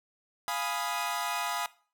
sawtooth chord, F half-diminished seventh, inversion none, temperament equal, 698.5 / 830.6 / 987.8 / 1244.5 Hz, F5 / Ab5 / Cb6 / Eb6, 0 / 0 / 0 / 0 cents, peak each -33 / -32 / -32 / -32 dBFS, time 0.48-1.66 s, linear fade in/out 0 ms, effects noise-tail reverb RT60 0.4 s tail -19 dB re dry

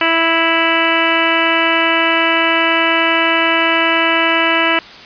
harmonic tone, 329.6 Hz, E4, in tune, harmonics 1 / 2 / 3 / 4 / 5 / 6 / 7 / 8 / 9, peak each -20 / -20 / -20 / -20 / -20 / -20 / -20 / -20 / -20 dBFS, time 0.01-4.79 s, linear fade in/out 2 ms, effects white hiss -35 dBFS RMS until 5.05 s + resampled to 11025 Hz

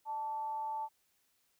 sine tone with frequency modulation, 880 Hz, A5, in tune, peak -35 dBFS, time 0.05-0.89 s, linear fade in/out 50 ms, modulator 268 Hz, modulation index 0.22, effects white hiss -75 dBFS RMS until 1.59 s

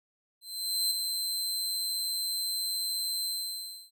sawtooth tone with ADSR envelope, 4097 Hz, C8, 37 cents flat, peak -22 dBFS, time 0.41-3.91 s, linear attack 500 ms, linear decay 4 ms, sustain -5 dB, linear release 660 ms, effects none

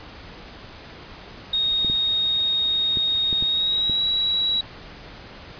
sine tone with pitch glide, 3729 to 3890 Hz, A#7 to B7, 0 to -27 cents, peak -19 dBFS, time 1.53-4.61 s, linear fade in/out 5 ms, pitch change +73 cents, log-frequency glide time 3.44-4.02 s
clicks, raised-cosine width 3 ms, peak -18 dBFS, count 6, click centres 1.847 / 1.899 / 2.972 / 3.328 / 3.425 / 3.897 s
effects pink hiss -41 dBFS RMS until 5.59 s + resampled to 11025 Hz

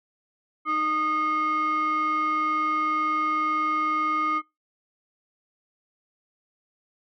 sine tone with frequency modulation, 1232 Hz, D#6, 17 cents flat, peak -21 dBFS, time 0.65-4.42 s, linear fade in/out 50 ms, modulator 922 Hz, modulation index 0.6, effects noise-tail reverb RT60 0.2 s tail -21 dB re dry + tanh soft clip ceiling -18 dBFS

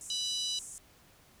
white band-pass noise, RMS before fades -46 dBFS, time 0.01-0.78 s, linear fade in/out 0 ms, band 6600 to 9300 Hz, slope 48 dB/octave
harmonic tone, 987 Hz, B5, 1 cent flat, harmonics 3 / 4 / 5 / 6, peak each -38 / -34 / -41 / -40 dBFS, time 0.1-0.59 s, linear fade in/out 2 ms
effects pink hiss -61 dBFS RMS until 1.4 s

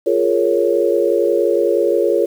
sine chord, Bb minor seventh, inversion second, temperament equal, 349.2 / 415.3 / 466.2 / 554.4 Hz, F4 / Ab4 / Bb4 / Db5, 0 / 0 / 0 / 0 cents, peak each -18 dBFS, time 0.06-2.26 s, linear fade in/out 10 ms, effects 7-bit

